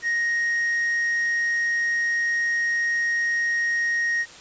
triangle tone, 1871 Hz, A#6, 6 cents sharp, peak -19 dBFS, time 0.02-4.26 s, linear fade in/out 50 ms, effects white hiss -44 dBFS RMS until 4.4 s + resampled to 16000 Hz

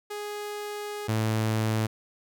sawtooth tone pair in turn, 415.3 / 110 Hz, G#4 / A2, 0 / 0 cents, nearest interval octave + major seventh, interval 2300 cents, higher first, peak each -29 / -20 dBFS, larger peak second, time 0.1-1.08 / 1.08-1.87 s, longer first, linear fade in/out 10 ms, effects none

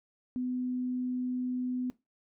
sine tone, 251.2 Hz, B3, 30 cents sharp, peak -30 dBFS, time 0.36-1.9 s, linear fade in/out 0 ms, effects noise-tail reverb RT60 0.2 s tail -18 dB re dry

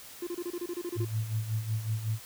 triangle tone bursts, 349.2 Hz, F4, in tune, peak -30 dBFS, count 11, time 0.22-1.05 s, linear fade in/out 5 ms, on 50 ms, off 28 ms
sine tone with tremolo, 110 Hz, A2, in tune, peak -26 dBFS, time 0.95-2.2 s, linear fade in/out 50 ms, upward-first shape sine, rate 5.4 Hz, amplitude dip 70%
effects white hiss -48 dBFS RMS until 2.25 s

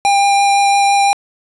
square tone with vibrato, 800 Hz, G5, 35 cents sharp, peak -10 dBFS, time 0.05-1.13 s, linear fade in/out 0 ms, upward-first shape triangle, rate 5.9 Hz, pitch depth 9 cents each way, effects resampled to 24000 Hz + 8-bit

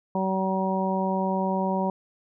harmonic tone, 190 Hz, F#3, 46 cents sharp, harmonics 1 / 2 / 3 / 4 / 5, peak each -26 / -32 / -30 / -32 / -29 dBFS, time 0.15-1.9 s, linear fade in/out 2 ms, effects none

